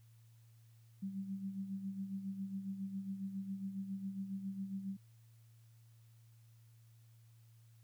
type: tone with tremolo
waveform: sine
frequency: 194.2 Hz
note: G3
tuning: 16 cents flat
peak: -37 dBFS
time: 1.02-4.97 s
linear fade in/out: 10 ms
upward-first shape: sine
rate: 7.3 Hz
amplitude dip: 60%
effects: added 114 Hz sine -60 dBFS peak until 7.83 s + white hiss -75 dBFS RMS until 7.83 s